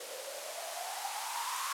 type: noise with band-pass filter sweep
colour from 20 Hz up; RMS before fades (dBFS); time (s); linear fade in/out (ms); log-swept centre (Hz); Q
violet; -39; 0-1.73; 5; 490 to 1100; 10
effects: low-pass 12000 Hz 12 dB/octave